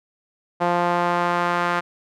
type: tone with band-pass filter sweep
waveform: sawtooth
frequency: 174.61 Hz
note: F3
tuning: in tune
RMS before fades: -21 dBFS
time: 0.6-1.81 s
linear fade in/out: 20 ms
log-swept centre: 810 to 1300 Hz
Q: 1.6
effects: none